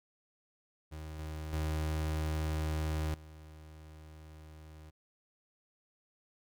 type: tone with level steps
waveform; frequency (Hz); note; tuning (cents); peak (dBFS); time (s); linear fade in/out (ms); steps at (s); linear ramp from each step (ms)
35% pulse; 77.78; D#2; 0; -40 / -37 / -30 / -48; 0.91-4.91; 20; 1.19 / 1.53 / 3.14; 2
effects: none